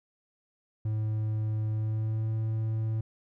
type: tone with pitch glide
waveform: triangle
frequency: 108.3 to 110.51 Hz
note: A2 to A2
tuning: -27 to +8 cents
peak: -25 dBFS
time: 0.85-3.01 s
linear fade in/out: 5 ms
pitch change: +35 cents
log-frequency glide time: 1.71-2.31 s
effects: none